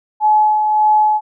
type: tone with tremolo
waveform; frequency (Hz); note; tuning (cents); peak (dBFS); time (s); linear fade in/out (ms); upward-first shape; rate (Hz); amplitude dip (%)
sine; 853; G#5; +46; -8; 0.2-1.21; 50; sine; 1.7; 40
effects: none